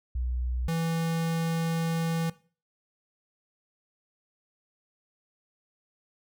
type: tone pair in turn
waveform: sine / square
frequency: 61.74 / 164.83 Hz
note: B1 / E3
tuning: 0 / 0 cents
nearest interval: octave + perfect fourth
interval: 1700 cents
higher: second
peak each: -27 dBFS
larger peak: neither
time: 0.15-0.68 / 0.68-2.3 s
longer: second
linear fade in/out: 5 ms
effects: noise-tail reverb RT60 0.4 s tail -19 dB re dry